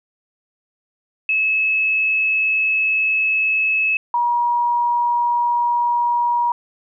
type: tone pair in turn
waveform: sine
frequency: 2591 / 956.1 Hz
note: E7 / A#5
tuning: -30 / +44 cents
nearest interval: octave + perfect fourth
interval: 1726 cents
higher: first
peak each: -15 dBFS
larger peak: neither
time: 1.29-3.97 / 4.14-6.52 s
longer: first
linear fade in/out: 2 ms
effects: none